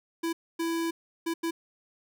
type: tone bursts at uneven times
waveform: square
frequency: 331.9 Hz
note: E4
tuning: 12 cents sharp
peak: -28 dBFS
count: 4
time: 0.23-0.33 / 0.59-0.91 / 1.26-1.34 / 1.43-1.51 s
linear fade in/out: 10 ms
effects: none